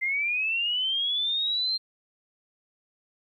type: linear sweep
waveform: sine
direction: up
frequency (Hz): 2067 to 4186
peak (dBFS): -24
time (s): 0.01-1.78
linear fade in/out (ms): 20
effects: 11-bit